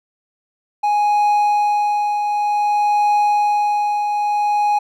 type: tone with tremolo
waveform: triangle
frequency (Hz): 830.6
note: G#5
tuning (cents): 0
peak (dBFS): -10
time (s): 0.83-4.79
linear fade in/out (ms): 10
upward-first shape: triangle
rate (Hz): 0.54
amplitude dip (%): 45
effects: none